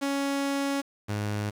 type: tone pair in turn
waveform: sawtooth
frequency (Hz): 278.3 / 104.24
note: C#4 / G#2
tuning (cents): +7 / +7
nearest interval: octave + perfect fourth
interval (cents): 1700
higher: first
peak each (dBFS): -22 / -24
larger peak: first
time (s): 0.01-0.82 / 1.08-1.51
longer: first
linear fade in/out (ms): 20
effects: low-pass 11000 Hz 12 dB/octave + 8-bit